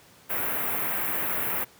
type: band-stop noise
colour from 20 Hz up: white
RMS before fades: -28 dBFS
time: 0.29-1.65 s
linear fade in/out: 20 ms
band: 2300 to 13000 Hz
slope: 24 dB/octave
effects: pink hiss -54 dBFS RMS until 1.79 s + high-pass 100 Hz 12 dB/octave